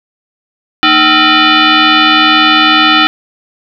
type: tone with frequency modulation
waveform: sine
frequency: 845 Hz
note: G#5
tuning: 30 cents sharp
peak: -4 dBFS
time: 0.83-3.07 s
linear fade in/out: 0 ms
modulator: 536 Hz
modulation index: 5.4
effects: none